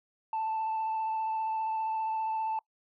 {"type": "tone with vibrato", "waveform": "sine", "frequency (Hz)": 882, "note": "A5", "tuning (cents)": 4, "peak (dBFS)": -27, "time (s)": [0.33, 2.59], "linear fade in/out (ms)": 2, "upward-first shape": "triangle", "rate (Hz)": 15, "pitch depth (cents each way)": 17, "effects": ["noise-tail reverb RT60 0.1 s tail -24 dB re dry", "tanh soft clip ceiling -27 dBFS"]}